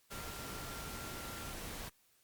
sine tone in noise, 1377 Hz, F6, 25 cents flat, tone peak -51 dBFS, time 0.1-1.53 s, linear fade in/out 20 ms, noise pink, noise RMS -45 dBFS, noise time 0.1-1.9 s, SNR -9 dB, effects white hiss -71 dBFS RMS until 2.23 s + Opus 48 kbps

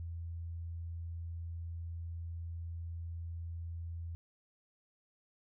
sine tone, 84 Hz, E2, 33 cents sharp, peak -39 dBFS, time 0-4.15 s, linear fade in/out 0 ms, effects none

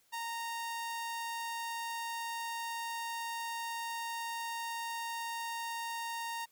sawtooth tone, 926 Hz, A#5, 12 cents flat, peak -33 dBFS, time 0.12-6.46 s, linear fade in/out 20 ms, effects white hiss -70 dBFS RMS until 6.51 s

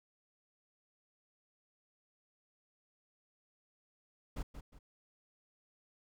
brown noise with echo, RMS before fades -38 dBFS, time 4.36-4.43 s, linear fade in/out 10 ms, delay 180 ms, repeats 2, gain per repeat -9 dB, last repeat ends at 4.79 s, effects none

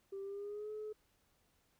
sine tone with pitch glide, 392 to 427.5 Hz, G4 to A4, 0 to -50 cents, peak -40 dBFS, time 0.12-0.93 s, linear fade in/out 10 ms, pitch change +150 cents, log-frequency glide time 0.22-0.71 s, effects tanh soft clip ceiling -38 dBFS + pink hiss -75 dBFS RMS until 1.79 s

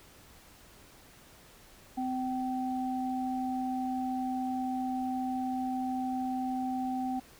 sine tone pair together, 256.4 / 769.4 Hz, C4 / G5, -35 / -33 cents, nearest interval octave + perfect fifth, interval 1902 cents, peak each -32 / -34 dBFS, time 1.97-7.2 s, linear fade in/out 10 ms, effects pink hiss -56 dBFS RMS until 7.39 s

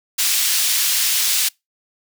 pink high-pass noise, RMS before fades -18 dBFS, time 0.18-1.49 s, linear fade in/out 10 ms, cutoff 3400 Hz, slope 12 dB/octave, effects noise-tail reverb RT60 0.2 s tail -26 dB re dry

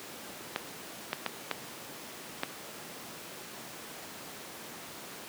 clicks, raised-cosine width 0.3 ms, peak -13 dBFS, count 5, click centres 0.561 / 1.131 / 1.263 / 1.513 / 2.434 s, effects pink hiss -44 dBFS RMS until 5.28 s + high-pass 200 Hz 12 dB/octave

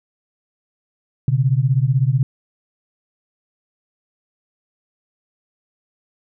sine beating tone pair, 125.1 / 141.1 Hz, B2 / C#3, +23 / +31 cents, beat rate 16 Hz, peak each -16 / -17 dBFS, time 1.28-2.23 s, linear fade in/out 2 ms, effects none

